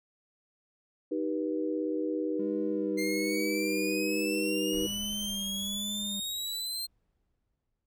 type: chord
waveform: sine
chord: Eb augmented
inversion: none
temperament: just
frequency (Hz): 311.1 / 388.9 / 486.1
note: Eb4 / G4 / B4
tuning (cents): 0 / -14 / -28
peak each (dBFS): -31 / -35 / -34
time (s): 1.11-4.87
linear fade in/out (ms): 10
type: tone with vibrato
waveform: triangle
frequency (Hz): 202.3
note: G#3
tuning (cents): -45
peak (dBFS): -35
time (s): 2.39-6.2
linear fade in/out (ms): 5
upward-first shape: sine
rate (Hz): 1.2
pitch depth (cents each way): 47
type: exponential sweep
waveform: sawtooth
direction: up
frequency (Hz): 2093 to 4186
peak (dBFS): -30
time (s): 2.97-6.87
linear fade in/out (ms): 20
type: noise with exponential decay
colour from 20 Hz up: brown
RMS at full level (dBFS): -43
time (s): 4.73-7.86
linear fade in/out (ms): 2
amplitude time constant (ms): 680
effects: none